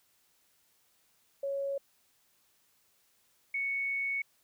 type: tone pair in turn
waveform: sine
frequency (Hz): 554.4 / 2218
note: C#5 / C#7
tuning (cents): 0 / 0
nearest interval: 2 octaves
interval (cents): 2400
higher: second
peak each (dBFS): -31 / -30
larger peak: second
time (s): 1.43-1.78 / 3.54-4.22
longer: second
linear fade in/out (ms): 5
effects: white hiss -70 dBFS RMS until 4.43 s